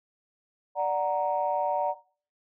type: chord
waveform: sine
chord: D augmented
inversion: none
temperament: equal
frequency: 587.3 / 740 / 932.3 Hz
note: D5 / F#5 / A#5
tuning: 0 / 0 / 0 cents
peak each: -28 dBFS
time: 0.75-1.95 s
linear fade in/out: 50 ms
effects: noise-tail reverb RT60 0.4 s tail -17 dB re dry + tanh soft clip ceiling -15 dBFS

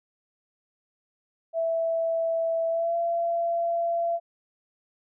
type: tone with pitch glide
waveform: sine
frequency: 659.3 to 679.4 Hz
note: E5 to F5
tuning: 0 to -48 cents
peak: -23 dBFS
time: 1.53-4.2 s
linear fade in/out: 50 ms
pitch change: +52 cents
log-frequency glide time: 2.69-2.96 s
effects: none

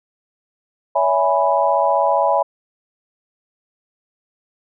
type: chord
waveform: sine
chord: C# minor seventh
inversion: none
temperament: equal with one note detuned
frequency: 564.1 / 659.3 / 830.6 / 987.8 Hz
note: C#5 / E5 / G#5 / B5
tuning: +30 / 0 / 0 / 0 cents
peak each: -19 dBFS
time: 0.95-2.43 s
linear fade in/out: 10 ms
effects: none

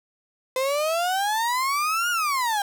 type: exponential two-way sweep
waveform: 35% pulse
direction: up then down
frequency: 510 to 1452 to 790 Hz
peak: -20 dBFS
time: 0.56-2.62 s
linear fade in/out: 2 ms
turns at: 2.1 s
effects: none

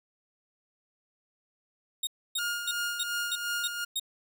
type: tone bursts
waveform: sawtooth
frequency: 3729 Hz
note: A#7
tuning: in tune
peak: -25 dBFS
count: 7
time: 2.03-3.997 s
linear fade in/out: 5 ms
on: 41 ms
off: 280 ms
type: tone with tremolo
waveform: sawtooth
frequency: 1419 Hz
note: F6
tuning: 27 cents sharp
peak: -25 dBFS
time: 2.38-3.85 s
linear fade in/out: 10 ms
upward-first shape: sine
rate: 2.8 Hz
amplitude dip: 50%
effects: none

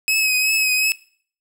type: tone with vibrato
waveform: sawtooth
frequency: 2551 Hz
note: D#7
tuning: 43 cents sharp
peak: -13 dBFS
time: 0.08-0.92 s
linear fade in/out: 0 ms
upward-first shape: triangle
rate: 2.7 Hz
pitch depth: 38 cents each way
effects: noise-tail reverb RT60 0.5 s tail -20 dB re dry

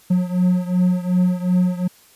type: beating tone pair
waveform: triangle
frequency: 180 / 182.7 Hz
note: F#3 / F#3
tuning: -47 / -22 cents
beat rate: 2.7 Hz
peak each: -15 / -18 dBFS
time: 0.1-1.88 s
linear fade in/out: 10 ms
effects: white hiss -51 dBFS RMS until 2.15 s + resampled to 32000 Hz

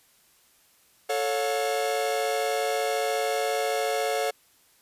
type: chord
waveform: 45% pulse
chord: A augmented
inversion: none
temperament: equal with one note detuned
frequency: 440 / 554.4 / 715.6 Hz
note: A4 / C#5 / E#5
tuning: 0 / 0 / +42 cents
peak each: -29 dBFS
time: 1.09-4.31 s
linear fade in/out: 10 ms
effects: white hiss -61 dBFS RMS until 4.81 s + resampled to 32000 Hz

